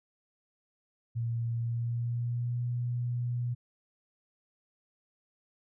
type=tone with pitch glide; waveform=sine; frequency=116.54 to 121.42 Hz; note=A#2 to B2; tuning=0 to -29 cents; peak=-29 dBFS; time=1.15-3.55 s; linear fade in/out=20 ms; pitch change=+71 cents; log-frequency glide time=1.57-2.62 s; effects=none